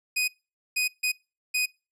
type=tone bursts at uneven times; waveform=sawtooth; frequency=2495 Hz; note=D#7; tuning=4 cents sharp; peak=-20 dBFS; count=4; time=0.16-0.28 / 0.76-0.88 / 1.03-1.12 / 1.54-1.66 s; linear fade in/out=10 ms; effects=noise-tail reverb RT60 0.3 s tail -25 dB re dry + resampled to 32000 Hz